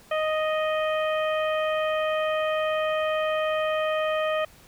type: harmonic tone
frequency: 622.3 Hz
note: D#5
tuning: in tune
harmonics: 1 / 2 / 3 / 4 / 5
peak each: -24 / -30 / -34 / -36 / -38 dBFS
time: 0.11-4.45 s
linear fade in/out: 5 ms
effects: pink hiss -53 dBFS RMS until 4.67 s